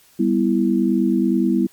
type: chord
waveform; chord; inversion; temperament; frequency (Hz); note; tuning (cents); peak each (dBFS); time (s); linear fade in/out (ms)
sine; E minor; first; just; 197.78 / 247.2 / 329.6; G3 / B3 / E4; +16 / +2 / 0; -19; 0.19-1.67; 10
effects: white hiss -53 dBFS RMS until 1.72 s + MP3 96 kbps